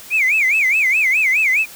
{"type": "tone with vibrato", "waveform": "sine", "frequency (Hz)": 2302, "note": "D7", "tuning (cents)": -35, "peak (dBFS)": -11, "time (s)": [0.1, 1.66], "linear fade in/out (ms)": 50, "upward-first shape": "sine", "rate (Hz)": 4.8, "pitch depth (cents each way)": 230, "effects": ["tanh soft clip ceiling -9 dBFS", "white hiss -38 dBFS RMS until 1.75 s"]}